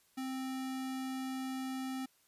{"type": "tone with sample-and-hold", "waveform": "sine", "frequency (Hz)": 261.6, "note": "C4", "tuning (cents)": 0, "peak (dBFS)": -36, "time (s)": [0.17, 2.06], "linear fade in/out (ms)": 10, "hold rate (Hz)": 1050, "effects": ["white hiss -70 dBFS RMS until 2.27 s", "resampled to 32000 Hz"]}